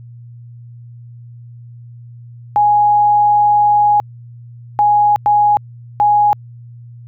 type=tone bursts at uneven times; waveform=sine; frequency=830.6 Hz; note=G#5; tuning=in tune; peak=-8 dBFS; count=4; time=2.56-4 / 4.79-5.16 / 5.26-5.57 / 6-6.33 s; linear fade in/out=0 ms; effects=added 119 Hz sine -33 dBFS peak until 7.07 s